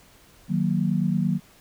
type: chord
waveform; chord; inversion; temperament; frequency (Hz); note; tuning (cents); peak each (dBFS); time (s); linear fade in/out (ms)
sine; D# minor; none; equal; 155.56 / 185 / 233.1; D#3 / F#3 / A#3; 0 / 0 / 0; -25 / -23 / -27; 0.48-1.4; 50
effects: pink hiss -54 dBFS RMS until 1.6 s